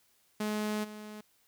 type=tone with level steps; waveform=sawtooth; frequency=212.1 Hz; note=G#3; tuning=37 cents sharp; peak=-27 / -39 dBFS; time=0.4-1.21 s; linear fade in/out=5 ms; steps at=0.83 s; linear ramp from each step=20 ms; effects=white hiss -69 dBFS RMS until 1.47 s